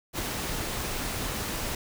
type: noise with ADSR envelope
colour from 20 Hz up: pink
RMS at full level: -29 dBFS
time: 0.13-1.75 s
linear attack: 55 ms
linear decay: 4 ms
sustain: -3 dB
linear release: 3 ms
effects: none